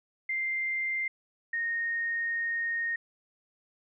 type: tone pair in turn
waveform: sine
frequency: 2093 / 1854.2 Hz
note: C7 / A#6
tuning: 0 / -10 cents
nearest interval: major second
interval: 210 cents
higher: first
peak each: -28 dBFS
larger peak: neither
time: 0.29-1.08 / 1.53-2.96 s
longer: second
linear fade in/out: 5 ms
effects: none